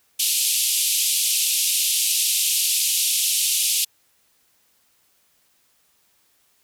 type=band-pass noise; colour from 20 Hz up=white; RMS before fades=-21 dBFS; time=0.19-3.85 s; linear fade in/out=10 ms; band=2600 to 13000 Hz; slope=48 dB/octave; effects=white hiss -63 dBFS RMS until 6.63 s